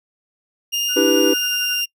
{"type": "tone with pitch glide", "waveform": "30% pulse", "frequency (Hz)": [2819, 2795], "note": ["F7", "F7"], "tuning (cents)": [16, 1], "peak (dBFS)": -16, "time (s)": [0.72, 1.86], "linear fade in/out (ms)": 20, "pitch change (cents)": -15, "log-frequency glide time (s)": [1.11, 1.67]}
{"type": "tone with tremolo", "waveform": "sine", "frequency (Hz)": 1480, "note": "F#6", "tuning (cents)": 0, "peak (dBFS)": -25, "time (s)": [0.88, 1.82], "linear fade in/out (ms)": 50, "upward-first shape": "sine", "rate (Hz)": 11, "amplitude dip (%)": 70}
{"type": "chord", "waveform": "triangle", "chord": "E minor seventh", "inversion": "third", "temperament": "equal with one note detuned", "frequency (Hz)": [293.7, 325.8, 392, 493.9], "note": ["D4", "E4", "G4", "B4"], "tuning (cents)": [0, -20, 0, 0], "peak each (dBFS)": -17, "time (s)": [0.96, 1.34], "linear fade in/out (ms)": 10}
{"effects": ["noise-tail reverb RT60 0.1 s tail -26 dB re dry"]}